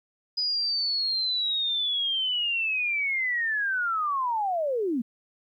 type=linear sweep; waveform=sine; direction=down; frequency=4978 to 217.1 Hz; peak=-24 dBFS; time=0.37-5.02 s; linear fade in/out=10 ms; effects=11-bit

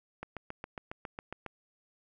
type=click train; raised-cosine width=0.5 ms; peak=-24 dBFS; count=10; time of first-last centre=0.23-1.463 s; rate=7.3 Hz; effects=none

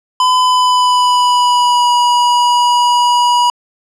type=tone with pitch glide; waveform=square; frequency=1009 to 969.6 Hz; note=B5 to B5; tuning=+37 to -32 cents; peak=-9 dBFS; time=0.2-3.5 s; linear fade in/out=2 ms; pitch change=-69 cents; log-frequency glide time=0.39-1.91 s; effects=low-pass 7000 Hz 12 dB/octave

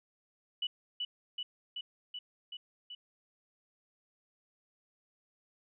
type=tone with echo; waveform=sine; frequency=2960 Hz; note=F#7; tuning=in tune; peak=-31 dBFS; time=0.62-0.67 s; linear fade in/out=5 ms; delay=380 ms; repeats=6; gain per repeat=-2 dB; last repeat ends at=2.95 s; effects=none

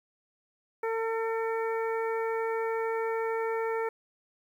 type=harmonic tone; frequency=451.1 Hz; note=A4; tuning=43 cents sharp; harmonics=1 / 2 / 3 / 4 / 5; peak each=-29 / -35 / -39 / -41 / -43 dBFS; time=0.83-3.89 s; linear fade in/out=5 ms; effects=10-bit

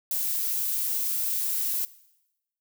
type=noise with amplitude modulation; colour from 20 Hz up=violet; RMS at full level=-26 dBFS; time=0.11-1.85 s; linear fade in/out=2 ms; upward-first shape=sine; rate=219 Hz; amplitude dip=35%; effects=noise-tail reverb RT60 0.9 s tail -19 dB re dry

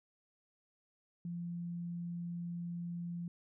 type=tone; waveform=sine; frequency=172.4 Hz; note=F3; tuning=22 cents flat; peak=-38 dBFS; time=1.25-3.28 s; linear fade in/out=2 ms; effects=none

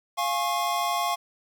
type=chord; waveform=square; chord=Db major; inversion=first; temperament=equal with one note detuned; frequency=698.5 / 830.6 / 1089.7 Hz; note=F5 / Ab5 / Db6; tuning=0 / 0 / -30 cents; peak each=-29 / -32 / -28 dBFS; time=0.17-1.16 s; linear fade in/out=20 ms; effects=10-bit

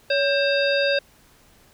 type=harmonic tone with a mistuned harmonic; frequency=530 Hz; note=C5; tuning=22 cents sharp; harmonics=1 / 3 / 5 / 7 / 9; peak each=-20 / -25 / -27 / -28 / -30 dBFS; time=0.1-0.99 s; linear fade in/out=5 ms; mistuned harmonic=1; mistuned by=+100 cents; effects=pink hiss -55 dBFS RMS until 1.73 s

